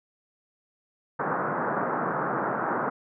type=band-pass noise; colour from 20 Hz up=white; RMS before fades=-28 dBFS; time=1.19-2.9 s; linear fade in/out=10 ms; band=130 to 1500 Hz; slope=48 dB/octave; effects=none